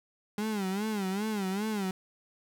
35% pulse tone with vibrato, 202.7 Hz, G#3, 42 cents flat, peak -28 dBFS, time 0.38-1.91 s, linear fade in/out 2 ms, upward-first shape sine, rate 2.5 Hz, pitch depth 140 cents each way, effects none

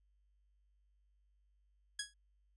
10% pulse tone with exponential decay, 1663 Hz, G#6, 2 cents sharp, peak -26 dBFS, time 1.99-2.14 s, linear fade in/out 5 ms, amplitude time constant 31 ms, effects added 50 Hz sine -70 dBFS peak until 2.56 s + resampled to 24000 Hz

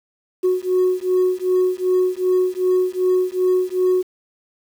sine beating tone pair, 366.2 / 368.8 Hz, F#4 / F#4, -18 / -6 cents, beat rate 2.6 Hz, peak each -17 / -17 dBFS, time 0.43-4.03 s, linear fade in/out 20 ms, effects tanh soft clip ceiling -11 dBFS + 7-bit

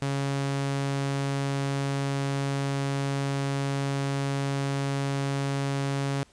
sawtooth tone, 138.59 Hz, C#3, in tune, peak -22 dBFS, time 0.02-6.23 s, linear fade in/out 0 ms, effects pink hiss -59 dBFS RMS until 6.32 s + resampled to 22050 Hz

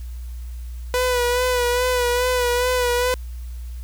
sawtooth tone with vibrato, 493.9 Hz, B4, in tune, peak -14 dBFS, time 0.94-3.14 s, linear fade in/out 0 ms, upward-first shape sine, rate 2.4 Hz, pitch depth 37 cents each way, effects added 60 Hz sine -29 dBFS peak until 3.83 s + white hiss -52 dBFS RMS until 3.83 s

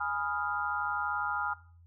sine chord, F half-diminished seventh, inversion first, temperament equal, 830.6 / 987.8 / 1244.5 / 1396.9 Hz, Ab5 / Cb6 / Eb6 / F6, 0 / 0 / 0 / 0 cents, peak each -35 / -39 / -36 / -34 dBFS, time 0-1.54 s, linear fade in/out 10 ms, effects noise-tail reverb RT60 0.4 s tail -17 dB re dry + added 85 Hz sine -54 dBFS peak until 1.86 s

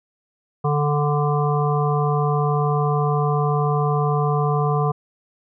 harmonic tone, 146.83 Hz, D3, in tune, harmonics 1 / 3 / 5 / 7 / 8, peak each -19 / -24 / -26 / -27 / -28 dBFS, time 0.64-4.92 s, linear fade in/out 10 ms, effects none

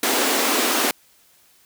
pink high-pass noise, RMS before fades -20 dBFS, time 0.03-0.91 s, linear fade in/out 2 ms, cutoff 230 Hz, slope 96 dB/octave, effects white hiss -56 dBFS RMS until 1.65 s

